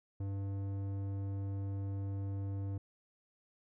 square tone with low-pass filter, 98.5 Hz, G2, 9 cents sharp, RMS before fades -38 dBFS, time 0.2-2.78 s, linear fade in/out 5 ms, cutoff 500 Hz, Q 0.5, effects none

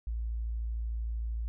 sine tone, 56.6 Hz, A1, 50 cents sharp, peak -31 dBFS, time 0.07-1.48 s, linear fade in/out 0 ms, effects none

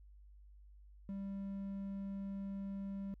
triangle tone, 196.6 Hz, G3, 5 cents sharp, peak -38 dBFS, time 1.09-3.14 s, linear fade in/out 0 ms, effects added 50 Hz sine -56 dBFS peak until 3.2 s

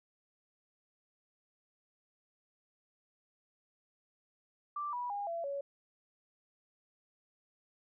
sine tone with pitch steps, 1174.7 / 976.5 / 811.7 / 674.7 / 560.8 Hz, D6 / B5 / G#5 / E5 / C#5, 0 / -20 / -40 / +40 / +20 cents, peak -35 dBFS, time 4.76-5.61 s, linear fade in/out 5 ms, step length 170 ms, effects none

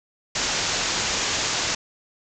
white low-pass noise, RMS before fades -25 dBFS, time 0.35-1.75 s, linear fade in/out 5 ms, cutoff 7300 Hz, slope 96 dB/octave, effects none

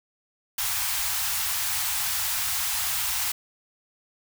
white band-stop noise, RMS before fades -27 dBFS, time 0.58-3.32 s, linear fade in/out 5 ms, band 120 to 730 Hz, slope 48 dB/octave, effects none

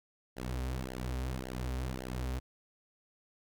sawtooth tone with flanger, 63.5 Hz, B1, 49 cents sharp, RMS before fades -37 dBFS, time 0.36-2.4 s, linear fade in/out 20 ms, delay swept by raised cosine 0.8 to 6.1 ms, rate 1.8 Hz, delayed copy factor -0.9, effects none

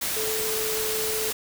sine tone in noise, 436.8 Hz, A4, 13 cents flat, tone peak -29 dBFS, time 0.16-1.31 s, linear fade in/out 10 ms, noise white, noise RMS -28 dBFS, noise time 0.01-1.33 s, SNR -4 dB, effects none

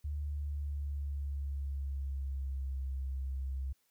sine tone with pitch glide, 73.42 to 66.55 Hz, D2 to C2, 0 to +30 cents, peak -34 dBFS, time 0.04-3.73 s, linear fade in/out 10 ms, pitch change -170 cents, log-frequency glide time 0.16-2.8 s, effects white hiss -75 dBFS RMS until 3.9 s

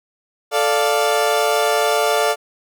30% pulse chord, D minor, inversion second, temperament equal, 440 / 587.3 / 698.5 Hz, A4 / D5 / F5, 0 / 0 / 0 cents, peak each -17 dBFS, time 0.51-2.36 s, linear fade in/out 50 ms, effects none

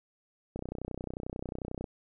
click train, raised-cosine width 2 ms, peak -23 dBFS, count 41, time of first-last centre 0.56-1.842 s, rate 31.2 Hz, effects none

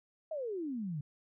sine exponential sweep, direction down, 657 to 139.4 Hz, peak -35 dBFS, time 0.31-1.01 s, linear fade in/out 5 ms, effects none

